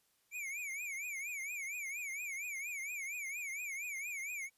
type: tone with vibrato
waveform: square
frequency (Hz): 2290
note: D7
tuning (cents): -44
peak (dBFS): -40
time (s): 0.31-4.5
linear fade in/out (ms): 50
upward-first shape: triangle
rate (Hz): 4.3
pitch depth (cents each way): 170
effects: white hiss -75 dBFS RMS until 4.57 s + resampled to 32000 Hz